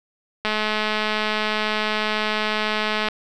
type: click train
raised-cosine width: 0.3 ms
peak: -7 dBFS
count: 565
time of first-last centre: 0.45-3.086 s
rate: 214 Hz
effects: none